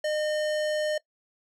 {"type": "tone with hard clipping", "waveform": "sine", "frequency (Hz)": 609, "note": "D#5", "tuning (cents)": -37, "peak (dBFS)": -27, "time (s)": [0.04, 0.98], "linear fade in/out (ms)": 5, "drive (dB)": 18, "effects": ["noise-tail reverb RT60 0.1 s tail -21 dB re dry"]}